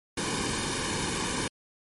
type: noise with comb filter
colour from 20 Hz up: pink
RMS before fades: -30 dBFS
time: 0.17-1.48 s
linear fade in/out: 5 ms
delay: 1.5 ms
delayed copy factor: -0.75
effects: MP3 48 kbps

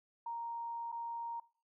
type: tone with dropouts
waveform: sine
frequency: 932.3 Hz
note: A#5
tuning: in tune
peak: -38 dBFS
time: 0.26-1.4 s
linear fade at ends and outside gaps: 5 ms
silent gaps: 0.918-0.924 s
effects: noise-tail reverb RT60 0.5 s tail -22 dB re dry

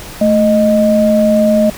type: tone pair together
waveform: sine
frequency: 219.2 / 620 Hz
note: A3 / D#5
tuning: -6 / -6 cents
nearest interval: octave + tritone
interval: 1800 cents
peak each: -10 dBFS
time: 0.21-1.7 s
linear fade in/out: 5 ms
effects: pink hiss -30 dBFS RMS until 1.77 s

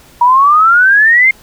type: exponential sweep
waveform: sine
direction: up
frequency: 949 to 2141 Hz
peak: -4 dBFS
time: 0.21-1.31 s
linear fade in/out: 5 ms
effects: pink hiss -42 dBFS RMS until 1.42 s

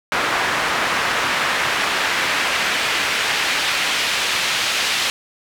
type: noise with band-pass filter sweep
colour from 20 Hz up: pink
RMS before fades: -20 dBFS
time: 0.12-5.1 s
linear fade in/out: 0 ms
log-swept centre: 1400 to 3200 Hz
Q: 0.97
effects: none

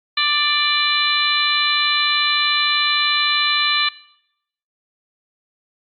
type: harmonic tone with a mistuned harmonic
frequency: 590 Hz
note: D5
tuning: 8 cents sharp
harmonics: 2 / 3 / 4 / 5 / 6 / 7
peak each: -23 / -24 / -22 / -24 / -23 / -20 dBFS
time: 0.17-3.89 s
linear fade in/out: 5 ms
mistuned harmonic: 7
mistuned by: -41 cents
effects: noise-tail reverb RT60 0.8 s tail -21 dB re dry + Opus 48 kbps

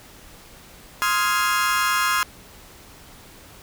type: chord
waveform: 35% pulse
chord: F minor seventh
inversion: second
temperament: equal with one note detuned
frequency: 1046.5 / 1258.2 / 1396.9 / 1661.2 Hz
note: C6 / Eb6 / F6 / Ab6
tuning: 0 / +19 / 0 / 0 cents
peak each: -22 / -23 / -23 / -24 dBFS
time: 1.02-2.23 s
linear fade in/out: 0 ms
effects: pink hiss -46 dBFS RMS until 3.62 s

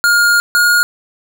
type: tone pair in turn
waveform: square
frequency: 1419 / 1430.5 Hz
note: F6 / F6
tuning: +27 / +41 cents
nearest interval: unison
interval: 14 cents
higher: second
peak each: -9 dBFS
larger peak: neither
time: 0.04-0.4 / 0.55-0.83 s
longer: first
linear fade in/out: 0 ms
effects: 8-bit

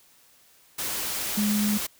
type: tone in noise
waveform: sine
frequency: 208.6 Hz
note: G#3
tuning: 8 cents sharp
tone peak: -22 dBFS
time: 1.37-1.78 s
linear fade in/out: 10 ms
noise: white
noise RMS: -30 dBFS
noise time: 0.78-1.87 s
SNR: +5 dB
effects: white hiss -58 dBFS RMS until 1.99 s

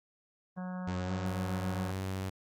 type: harmonic tone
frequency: 182.8 Hz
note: F#3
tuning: 21 cents flat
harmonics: 1 / 3 / 4 / 5 / 6 / 7 / 8 / 9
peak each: -36 / -46 / -48 / -50 / -52 / -53 / -54 / -55 dBFS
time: 0.56-1.92 s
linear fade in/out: 20 ms
type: tone with pitch glide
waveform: sawtooth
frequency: 90.9 to 95.09 Hz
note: F#2 to F#2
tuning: -30 to +48 cents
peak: -30 dBFS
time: 0.87-2.3 s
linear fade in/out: 10 ms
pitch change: +78 cents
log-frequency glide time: 1.05-1.12 s
effects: Opus 24 kbps

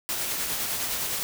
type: noise with tremolo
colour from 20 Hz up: white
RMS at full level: -28 dBFS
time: 0.09-1.23 s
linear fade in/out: 0 ms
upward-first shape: sine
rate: 9.8 Hz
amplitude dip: 30%
effects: none

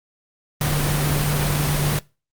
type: tone in noise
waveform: sine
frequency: 146.83 Hz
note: D3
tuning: in tune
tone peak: -20 dBFS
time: 0.61-1.99 s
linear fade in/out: 2 ms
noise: pink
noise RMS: -23 dBFS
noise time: 0.61-1.99 s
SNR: 0 dB
effects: noise-tail reverb RT60 0.3 s tail -23 dB re dry + Opus 32 kbps

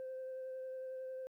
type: tone with vibrato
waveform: sine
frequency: 520 Hz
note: C5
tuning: 11 cents flat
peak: -40 dBFS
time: 0-1.27 s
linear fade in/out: 0 ms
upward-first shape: triangle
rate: 11 Hz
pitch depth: 14 cents each way
effects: tanh soft clip ceiling -39 dBFS + 13-bit

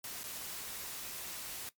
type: noise with dropouts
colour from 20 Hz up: white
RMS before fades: -43 dBFS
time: 0.04-1.69 s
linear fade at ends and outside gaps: 1 ms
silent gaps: 0.233-0.24 s
effects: noise-tail reverb RT60 0.1 s tail -17 dB re dry + MP3 96 kbps

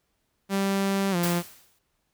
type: tone with pitch glide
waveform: sawtooth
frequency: 196 to 173.61 Hz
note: G3 to F3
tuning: 0 to -10 cents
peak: -19 dBFS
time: 0.49-1.43 s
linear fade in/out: 50 ms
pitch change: -210 cents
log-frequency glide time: 1.11-1.16 s
type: noise with exponential decay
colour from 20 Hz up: white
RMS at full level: -29 dBFS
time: 1.23-1.79 s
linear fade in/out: 5 ms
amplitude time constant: 120 ms
effects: pink hiss -74 dBFS RMS until 2.13 s

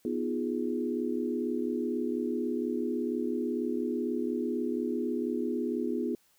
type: chord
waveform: sine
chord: F half-diminished seventh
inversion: second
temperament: equal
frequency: 246.9 / 311.1 / 349.2 / 415.3 Hz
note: Cb4 / Eb4 / F4 / Ab4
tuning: 0 / 0 / 0 / 0 cents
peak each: -32 / -36 / -34 / -35 dBFS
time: 0.05-6.15 s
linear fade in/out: 2 ms
effects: white hiss -67 dBFS RMS until 6.38 s

